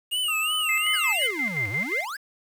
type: tone with vibrato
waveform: square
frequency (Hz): 2800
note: F7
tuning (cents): +4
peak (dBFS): -24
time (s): 0.11-1.28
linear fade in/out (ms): 20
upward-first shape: sine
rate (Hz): 2.8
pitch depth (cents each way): 130
type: tone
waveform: sine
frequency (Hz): 1253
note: D#6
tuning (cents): +12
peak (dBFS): -31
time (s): 0.28-1.12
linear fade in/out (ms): 5
type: tone with tremolo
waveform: sine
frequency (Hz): 2088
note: C7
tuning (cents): -4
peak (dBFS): -23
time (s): 0.69-2.05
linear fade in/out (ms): 2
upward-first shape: square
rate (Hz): 5.7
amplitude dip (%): 60
type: exponential two-way sweep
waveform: square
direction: down then up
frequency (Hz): 1764 to 93.7 to 1764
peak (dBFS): -32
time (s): 0.93-2.17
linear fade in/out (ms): 10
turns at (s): 1.69
effects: 8-bit